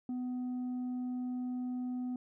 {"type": "tone with tanh clipping", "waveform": "sine", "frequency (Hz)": 250, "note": "B3", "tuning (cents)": 21, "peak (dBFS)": -35, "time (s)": [0.09, 2.16], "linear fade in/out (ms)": 2, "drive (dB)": 3, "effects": []}